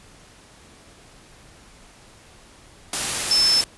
sine tone in noise, 5274 Hz, E8, in tune, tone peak -15 dBFS, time 3.31-3.61 s, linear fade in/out 2 ms, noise white, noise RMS -24 dBFS, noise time 2.93-3.64 s, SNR +6 dB, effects pink hiss -49 dBFS RMS until 3.77 s + resampled to 24000 Hz

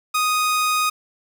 sawtooth tone, 1244.5 Hz, D#6, in tune, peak -14 dBFS, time 0.14-0.9 s, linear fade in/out 10 ms, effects 8-bit

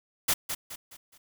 white noise with echo, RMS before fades -24 dBFS, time 0.28-0.34 s, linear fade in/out 10 ms, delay 210 ms, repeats 4, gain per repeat -8 dB, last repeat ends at 1.18 s, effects none

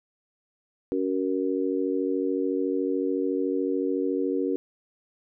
harmonic tone, 93.8 Hz, F#2, 24 cents sharp, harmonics 3 / 4 / 5, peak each -27 / -28 / -29 dBFS, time 0.92-4.56 s, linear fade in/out 0 ms, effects none

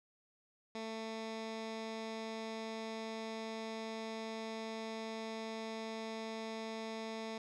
15% pulse tone with low-pass filter, 222.5 Hz, A3, 20 cents sharp, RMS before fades -43 dBFS, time 0.75-7.38 s, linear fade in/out 2 ms, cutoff 5100 Hz, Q 1.4, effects none

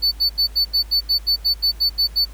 triangle tone bursts, 4494 Hz, C#8, 23 cents sharp, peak -13 dBFS, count 13, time 0.02-2.254 s, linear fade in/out 20 ms, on 98 ms, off 80 ms, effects added 52 Hz sine -34 dBFS peak until 2.33 s + pink hiss -48 dBFS RMS until 2.33 s

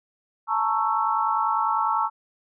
sine tone cluster, 869 / 919 / 1109 / 1327 Hz, A5 / A#5 / C#6 / E6, -22 / -25 / 0 / +11 cents, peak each -26 dBFS, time 0.47-2.1 s, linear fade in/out 50 ms, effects none

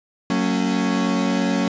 40% pulse chord, F# major, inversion none, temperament equal with one note detuned, 185 / 227.9 / 277.2 Hz, F#3 / A#3 / C#4, 0 / -39 / 0 cents, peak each -22 dBFS, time 0.3-1.68 s, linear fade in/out 2 ms, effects resampled to 16000 Hz

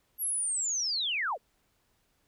sine linear sweep, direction down, 11700 to 392 Hz, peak -28 dBFS, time 0.18-1.38 s, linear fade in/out 50 ms, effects pink hiss -72 dBFS RMS until 2.27 s

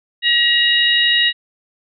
harmonic tone, 952 Hz, A#5, 36 cents sharp, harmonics 2 / 3 / 4, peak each -16 / -16 / -16 dBFS, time 0.22-1.33 s, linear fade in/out 50 ms, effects none

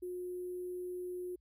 sine tone with sample-and-hold, 359.9 Hz, F#4, 48 cents flat, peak -38 dBFS, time 0.02-1.36 s, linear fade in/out 10 ms, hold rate 11025 Hz, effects added 60 Hz sine -68 dBFS peak until 1.4 s

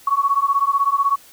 sine beating tone pair, 1108.7 / 1124.7 Hz, C#6 / C#6, 0 / +25 cents, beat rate 16 Hz, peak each -18 / -18 dBFS, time 0.07-1.16 s, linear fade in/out 5 ms, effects white hiss -47 dBFS RMS until 1.32 s

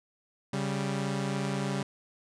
sawtooth tone pair together, 138.52 / 196.1 Hz, C#3 / G3, -1 / +1 cents, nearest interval tritone, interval 602 cents, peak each -28 dBFS, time 0.53-1.83 s, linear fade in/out 5 ms, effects resampled to 22050 Hz

